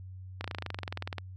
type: slowing click train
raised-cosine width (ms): 0.3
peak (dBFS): -19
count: 19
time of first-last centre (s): 0.41-1.183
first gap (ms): 33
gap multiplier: 1.03
effects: added 93 Hz sine -42 dBFS peak until 1.36 s